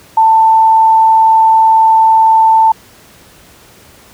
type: tone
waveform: sine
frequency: 889 Hz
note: A5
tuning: 18 cents sharp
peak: -4 dBFS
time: 0.17-2.72 s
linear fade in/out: 5 ms
effects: pink hiss -41 dBFS RMS until 4.13 s + high-pass 60 Hz 12 dB/octave